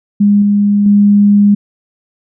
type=tone with level steps; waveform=sine; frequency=204.1 Hz; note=G#3; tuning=30 cents flat; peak=-5 / -7 / -4 dBFS; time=0.2-1.55 s; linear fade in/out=10 ms; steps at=0.42 / 0.86 s; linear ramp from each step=2 ms; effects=none